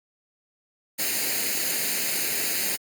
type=noise with comb filter; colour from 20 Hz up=white; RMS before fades=-26 dBFS; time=0.98-2.77 s; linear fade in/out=20 ms; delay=0.44 ms; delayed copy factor=+0.65; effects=high-pass 200 Hz 12 dB/octave + Opus 48 kbps